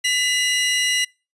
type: tone pair together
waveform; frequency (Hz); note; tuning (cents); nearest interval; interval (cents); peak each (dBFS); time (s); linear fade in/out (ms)
sawtooth; 2000 / 2854; B6 / F7; +21 / +37; tritone; 616; -17; 0.04-1.05; 10
effects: noise-tail reverb RT60 0.3 s tail -25 dB re dry + resampled to 24000 Hz